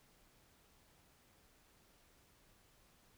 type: silence
effects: pink hiss -69 dBFS RMS until 3.17 s